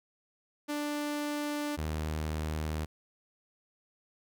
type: tone pair in turn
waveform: sawtooth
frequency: 294.5 / 77.6 Hz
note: D4 / D#2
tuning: +5 / -4 cents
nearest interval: octave + major seventh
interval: 2309 cents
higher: first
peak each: -28 dBFS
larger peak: neither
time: 0.68-1.77 / 1.77-2.86 s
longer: neither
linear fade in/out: 20 ms
effects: none